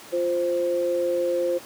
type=tone pair together; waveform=sine; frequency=349 / 523.3 Hz; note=F4 / C5; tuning=-1 / 0 cents; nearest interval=perfect fifth; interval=701 cents; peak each=-26 / -22 dBFS; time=0.12-1.59 s; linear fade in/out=20 ms; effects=pink hiss -43 dBFS RMS until 1.65 s + high-pass 200 Hz 12 dB/octave